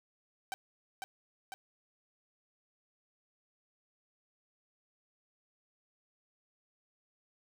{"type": "tone with echo", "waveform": "sawtooth", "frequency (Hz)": 771, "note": "G5", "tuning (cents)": -29, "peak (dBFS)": -32, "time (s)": [0.52, 0.54], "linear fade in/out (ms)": 0, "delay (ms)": 500, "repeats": 2, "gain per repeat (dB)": -3, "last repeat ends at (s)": 1.54, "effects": ["11-bit"]}